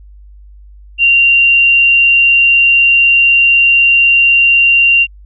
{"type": "tone", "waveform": "sine", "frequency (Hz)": 2768, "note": "F7", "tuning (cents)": -16, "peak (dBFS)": -5, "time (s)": [0.98, 5.07], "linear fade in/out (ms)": 50, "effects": ["added 50 Hz sine -34 dBFS peak until 5.25 s"]}